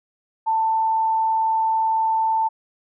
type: tone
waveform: sine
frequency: 889 Hz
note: A5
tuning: 18 cents sharp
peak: -17 dBFS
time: 0.46-2.49 s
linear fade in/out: 20 ms
effects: none